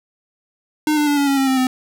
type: tone with pitch steps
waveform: square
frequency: 304.4 / 297.1 / 290 / 283 / 276.2 / 269.6 / 263.2 / 256.9 Hz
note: D#4 / D4 / D4 / C#4 / C#4 / C#4 / C4 / C4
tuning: -38 / +20 / -22 / +36 / -6 / -48 / +10 / -32 cents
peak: -15 dBFS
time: 0.87-1.67 s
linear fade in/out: 2 ms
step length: 100 ms
effects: none